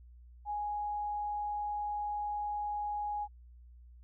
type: tone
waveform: sine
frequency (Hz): 830.6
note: G#5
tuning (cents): 0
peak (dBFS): -33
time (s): 0.45-3.28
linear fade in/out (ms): 50
effects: added 60 Hz sine -52 dBFS peak until 4.03 s